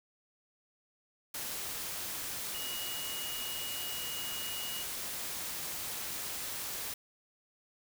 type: tone in noise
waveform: sine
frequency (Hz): 2890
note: F#7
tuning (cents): -41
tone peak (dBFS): -41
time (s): 2.54-4.83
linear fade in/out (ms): 5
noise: white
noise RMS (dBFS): -39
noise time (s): 1.34-6.94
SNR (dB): -5
effects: none